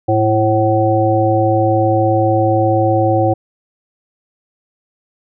harmonic tone with a mistuned harmonic, 108.1 Hz, A2, 30 cents flat, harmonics 1 / 3 / 5 / 7, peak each -16 / -16 / -16 / -16 dBFS, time 0.08-3.34 s, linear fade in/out 10 ms, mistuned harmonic 3, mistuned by +59 cents, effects none

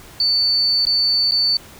sine tone with dropouts, 4500 Hz, C#8, 25 cents sharp, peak -14 dBFS, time 0.2-1.57 s, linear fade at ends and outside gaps 2 ms, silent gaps 0.853-0.868 / 1.311-1.319 s, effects pink hiss -42 dBFS RMS until 1.79 s

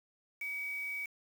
sine tone with quantisation, 2271 Hz, C#7, 41 cents sharp, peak -36 dBFS, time 0.41-1.06 s, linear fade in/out 5 ms, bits 8, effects none

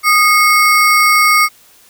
square ring-modulated tone, 1700 Hz, G#6, 40 cents sharp, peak -5 dBFS, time 0.03-1.49 s, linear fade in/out 50 ms, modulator 466 Hz, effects white hiss -46 dBFS RMS until 1.89 s

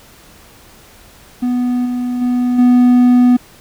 triangle tone with level steps, 246.9 Hz, B3, in tune, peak -11 / -14 / -10 / -4 dBFS, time 1.42-3.37 s, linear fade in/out 10 ms, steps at 1.85 / 2.21 / 2.58 s, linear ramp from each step 10 ms, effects pink hiss -43 dBFS RMS until 3.6 s

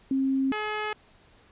sine / 10% pulse tone pair in turn, 267.9 / 425.3 Hz, C4 / G#4, +41 / +41 cents, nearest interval minor sixth, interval 800 cents, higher second, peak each -22 / -20 dBFS, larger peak second, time 0.11-0.52 / 0.52-0.93 s, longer neither, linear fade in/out 2 ms, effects pink hiss -58 dBFS RMS until 1.51 s + resampled to 8000 Hz

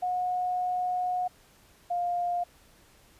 sine tone pair in turn, 726 / 704.1 Hz, F#5 / F5, -33 / +14 cents, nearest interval minor second, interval 53 cents, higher first, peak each -26 dBFS, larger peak neither, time 0.02-1.28 / 1.9-2.44 s, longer first, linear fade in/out 10 ms, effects pink hiss -59 dBFS RMS until 3.19 s + resampled to 32000 Hz

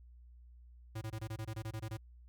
square tone bursts, 110 Hz, A2, in tune, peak -39 dBFS, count 12, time 0.95-1.972 s, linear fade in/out 10 ms, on 65 ms, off 22 ms, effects added 60 Hz sine -54 dBFS peak until 2.28 s

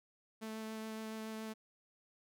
sawtooth tone with vibrato, 219.7 Hz, A3, 2 cents flat, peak -38 dBFS, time 0.41-1.54 s, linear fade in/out 20 ms, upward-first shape sine, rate 7.1 Hz, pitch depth 9 cents each way, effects none

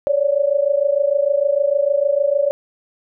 sine tone pair together, 554.4 / 581 Hz, C#5 / D5, 0 / -19 cents, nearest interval minor second, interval 81 cents, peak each -17 dBFS, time 0.07-2.51 s, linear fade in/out 0 ms, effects none

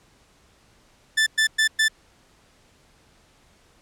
sawtooth tone bursts, 1760 Hz, A6, in tune, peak -13 dBFS, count 4, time 1.17-1.884 s, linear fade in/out 10 ms, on 96 ms, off 110 ms, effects pink hiss -58 dBFS RMS until 3.81 s + low-pass 9000 Hz 12 dB/octave

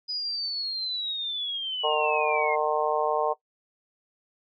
sine linear sweep, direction down, 4978 to 2093 Hz, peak -28 dBFS, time 0.08-2.56 s, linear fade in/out 20 ms
harmonic tone, 152.1 Hz, D#3, 39 cents flat, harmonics 3 / 4 / 5 / 6 / 7, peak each -27 / -28 / -29 / -30 / -30 dBFS, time 1.83-3.34 s, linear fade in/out 20 ms
effects noise-tail reverb RT60 0.1 s tail -18 dB re dry

